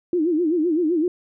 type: tone with vibrato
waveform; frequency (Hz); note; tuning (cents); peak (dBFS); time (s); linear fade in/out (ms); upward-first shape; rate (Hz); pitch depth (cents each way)
sine; 329.6; E4; 0; -17; 0.13-1.08; 2; sine; 7.8; 160
effects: none

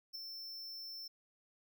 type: tone with ADSR envelope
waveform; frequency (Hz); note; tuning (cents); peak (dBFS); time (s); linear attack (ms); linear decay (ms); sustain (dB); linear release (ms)
square; 5350; E8; +25; -40; 0.13-1.08; 24; 5; -5; 9
effects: none

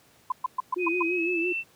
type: tone bursts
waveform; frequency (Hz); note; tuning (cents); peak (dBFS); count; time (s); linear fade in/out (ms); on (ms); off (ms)
sine; 1018; C6; -48; -22; 6; 0.3-1.026; 5; 21; 120
type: tone with vibrato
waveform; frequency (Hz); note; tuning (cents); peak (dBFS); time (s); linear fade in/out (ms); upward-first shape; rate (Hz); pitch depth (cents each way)
sine; 346.5; F4; -14; -26; 0.76-1.53; 10; sine; 5.9; 86
type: tone with pitch glide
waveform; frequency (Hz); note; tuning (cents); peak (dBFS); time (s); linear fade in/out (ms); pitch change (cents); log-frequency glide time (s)
sine; 2500 to 2679; D#7 to E7; +8 to +27; -27; 0.78-1.64; 50; +119; 1-1.52
effects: pink hiss -59 dBFS RMS until 1.75 s + high-pass 100 Hz 12 dB/octave

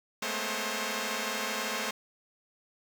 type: tone cluster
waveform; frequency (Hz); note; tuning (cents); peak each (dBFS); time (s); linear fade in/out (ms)
5% pulse; 212.3 / 225.5 / 250.2 / 534; G#3 / A3 / B3 / C5; +38 / +43 / +23 / +35; -25 / -27 / -28 / -23; 0.22-1.91; 5
effects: none

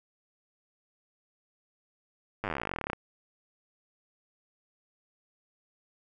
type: slowing click train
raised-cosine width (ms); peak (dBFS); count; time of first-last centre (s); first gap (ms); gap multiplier
0.5; -17; 28; 2.44-2.932; 9; 1.05
effects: none

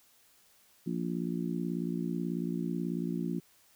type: harmonic tone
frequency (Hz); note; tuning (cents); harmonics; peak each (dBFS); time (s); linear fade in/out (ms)
58.27; A#1; 0; 3 / 4 / 5 / 6; -34 / -36 / -38 / -40; 0.86-3.4; 10
effects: white hiss -64 dBFS RMS until 3.75 s

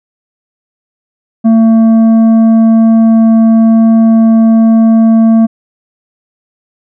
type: tone with tanh clipping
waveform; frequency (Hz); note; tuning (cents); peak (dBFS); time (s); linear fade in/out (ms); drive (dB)
sine; 224.9; A3; +38; -4; 1.44-5.47; 20; 7
effects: none

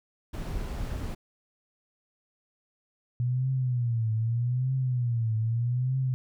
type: noise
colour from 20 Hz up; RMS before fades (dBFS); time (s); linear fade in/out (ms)
brown; -33; 0.33-1.15; 10
type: tone with vibrato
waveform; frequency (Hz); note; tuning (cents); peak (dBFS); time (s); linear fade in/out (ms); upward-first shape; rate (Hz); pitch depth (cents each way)
sine; 120.6; B2; -41; -24; 3.2-6.14; 0; triangle; 0.81; 170
effects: none

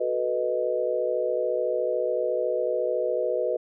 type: chord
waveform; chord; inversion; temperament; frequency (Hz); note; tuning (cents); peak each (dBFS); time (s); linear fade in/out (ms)
sine; B dominant seventh; second; equal; 370 / 440 / 493.9 / 622.3; F#4 / A4 / B4 / D#5; 0 / 0 / 0 / 0; -31 / -32 / -26 / -28; 0-3.57; 10
effects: none

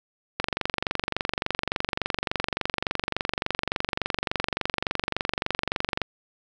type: click train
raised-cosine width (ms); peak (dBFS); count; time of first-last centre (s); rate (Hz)
0.3; -8; 133; 0.4-6.017; 23.5
effects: none

